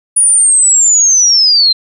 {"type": "linear sweep", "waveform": "sine", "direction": "down", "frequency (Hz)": [9750, 4066], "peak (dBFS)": -5, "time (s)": [0.16, 1.73], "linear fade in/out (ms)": 10, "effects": []}